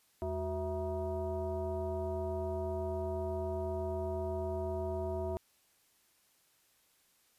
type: tone with frequency modulation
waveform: sine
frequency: 371 Hz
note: F#4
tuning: 5 cents sharp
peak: -33 dBFS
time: 0.22-5.37 s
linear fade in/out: 0 ms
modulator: 288 Hz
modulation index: 1.4
effects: white hiss -70 dBFS RMS until 7.38 s + resampled to 32000 Hz